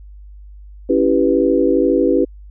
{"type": "chord", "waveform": "sine", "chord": "C# half-diminished seventh", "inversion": "none", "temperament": "equal", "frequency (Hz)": [277.2, 329.6, 392, 493.9], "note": ["C#4", "E4", "G4", "B4"], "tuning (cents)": [0, 0, 0, 0], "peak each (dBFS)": -17, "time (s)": [0.89, 2.25], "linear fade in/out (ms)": 10, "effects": ["added 50 Hz sine -35 dBFS peak until 2.5 s"]}